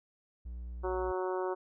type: tone with vibrato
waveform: triangle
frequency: 60 Hz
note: B1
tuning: 49 cents flat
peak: -37 dBFS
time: 0.45-1.12 s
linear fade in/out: 10 ms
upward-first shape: triangle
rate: 9 Hz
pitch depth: 14 cents each way
type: harmonic tone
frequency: 185 Hz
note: F#3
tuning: in tune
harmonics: 2 / 3 / 4 / 5 / 6 / 7 / 8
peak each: -33 / -39 / -42 / -40 / -43 / -47 / -49 dBFS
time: 0.83-1.55 s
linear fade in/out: 20 ms
effects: none